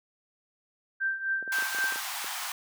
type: tone with tremolo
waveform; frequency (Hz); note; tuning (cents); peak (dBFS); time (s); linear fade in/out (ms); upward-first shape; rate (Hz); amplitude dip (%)
sine; 1568; G6; 0; -24; 1-2.01; 20; triangle; 3.9; 80
type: clicks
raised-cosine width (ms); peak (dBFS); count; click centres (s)
2; -27; 10; 1.426 / 1.477 / 1.585 / 1.624 / 1.747 / 1.786 / 1.841 / 1.923 / 1.959 / 2.244
type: high-pass noise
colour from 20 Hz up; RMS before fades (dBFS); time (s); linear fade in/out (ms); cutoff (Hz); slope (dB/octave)
pink; -35; 1.52-2.52; 2; 770; 48
effects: high-pass 400 Hz 12 dB/octave